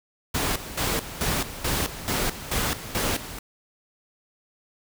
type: noise with tremolo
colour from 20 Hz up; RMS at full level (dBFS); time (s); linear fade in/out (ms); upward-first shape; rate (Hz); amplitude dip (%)
pink; -25; 0.34-3.39; 10; square; 2.3; 75
effects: none